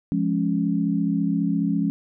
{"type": "chord", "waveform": "sine", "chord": "Db major", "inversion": "first", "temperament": "just", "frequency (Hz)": [173.24, 207.9, 277.2], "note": ["F3", "Ab3", "Db4"], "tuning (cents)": [-14, 2, 0], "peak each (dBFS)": -24, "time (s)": [0.12, 1.9], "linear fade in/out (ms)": 0, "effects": []}